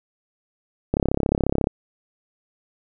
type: click train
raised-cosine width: 2 ms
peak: -6 dBFS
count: 26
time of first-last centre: 0.94-1.671 s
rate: 34.2 Hz
effects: none